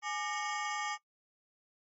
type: ring-modulated tone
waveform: 25% pulse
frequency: 1017 Hz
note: C6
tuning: 50 cents flat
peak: -27 dBFS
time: 0.02-0.98 s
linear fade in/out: 50 ms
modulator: 180 Hz
effects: noise-tail reverb RT60 0.1 s tail -19 dB re dry + MP3 32 kbps